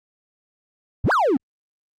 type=exponential two-way sweep; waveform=triangle; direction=up then down; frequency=63.4 to 1661.2 to 240.3 Hz; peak=-13 dBFS; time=1.04-1.37 s; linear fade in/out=5 ms; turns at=1.12 s; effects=tanh soft clip ceiling -9 dBFS + Opus 48 kbps